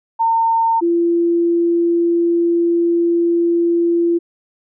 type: tone pair in turn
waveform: sine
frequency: 910 / 340.9 Hz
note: A#5 / F4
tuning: -42 / -42 cents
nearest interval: octave + perfect fourth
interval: 1700 cents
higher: first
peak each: -12 dBFS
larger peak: neither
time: 0.19-0.81 / 0.81-4.19 s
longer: second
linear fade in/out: 20 ms
effects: none